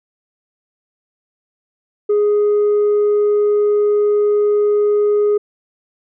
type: tone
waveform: sine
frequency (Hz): 415.3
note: G#4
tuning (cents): 0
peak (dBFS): -9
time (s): 2.09-5.38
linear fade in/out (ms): 10
effects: tanh soft clip ceiling -10 dBFS